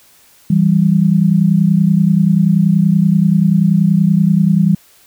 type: tone pair together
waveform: sine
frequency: 164.7 / 195.14 Hz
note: E3 / G3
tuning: -1 / -8 cents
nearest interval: minor third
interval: 293 cents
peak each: -11 dBFS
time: 0.5-4.75 s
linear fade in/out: 5 ms
effects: white hiss -48 dBFS RMS until 5.06 s